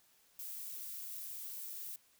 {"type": "noise", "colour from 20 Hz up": "violet", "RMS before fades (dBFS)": -45, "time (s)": [0.39, 1.96], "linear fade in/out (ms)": 2, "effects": ["white hiss -69 dBFS RMS until 2.19 s"]}